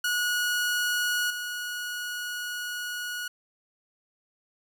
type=tone with level steps; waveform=sawtooth; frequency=1456 Hz; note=F#6; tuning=28 cents flat; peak=-21 / -28 dBFS; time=0.04-3.28 s; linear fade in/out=5 ms; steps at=1.3 s; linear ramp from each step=5 ms; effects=none